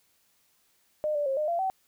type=tone with pitch steps; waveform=sine; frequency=608 / 585 / 538 / 608 / 684 / 763 Hz; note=D#5 / D5 / C5 / D#5 / F5 / G5; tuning=-40 / -7 / +48 / -40 / -36 / -47 cents; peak=-25 dBFS; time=1.04-1.7 s; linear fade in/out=0 ms; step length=110 ms; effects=white hiss -68 dBFS RMS until 1.87 s